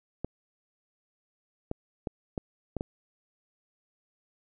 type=clicks; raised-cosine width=2 ms; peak=-18 dBFS; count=6; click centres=0.246 / 1.714 / 2.072 / 2.378 / 2.767 / 2.809 s; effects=none